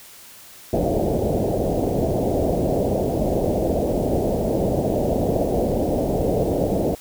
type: low-pass noise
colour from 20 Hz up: white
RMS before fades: -21 dBFS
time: 0.73-6.95 s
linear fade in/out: 2 ms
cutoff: 680 Hz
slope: 48 dB/octave
effects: white hiss -44 dBFS RMS until 7 s